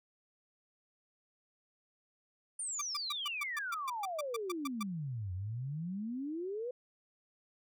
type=exponential two-way sweep; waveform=sine; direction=down then up; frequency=9360 to 88.4 to 509 Hz; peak=-36 dBFS; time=2.59-6.71 s; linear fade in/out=5 ms; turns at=5.33 s
type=tone bursts; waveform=sawtooth; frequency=1174.7 Hz; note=D6; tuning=in tune; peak=-32 dBFS; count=14; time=2.79-4.83 s; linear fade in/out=5 ms; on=25 ms; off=130 ms
effects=none